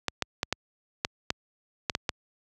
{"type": "clicks", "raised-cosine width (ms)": 0.2, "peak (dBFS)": -8, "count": 9, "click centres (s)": [0.083, 0.223, 0.431, 0.526, 1.049, 1.304, 1.898, 1.951, 2.092], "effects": ["high-pass 60 Hz 12 dB/octave"]}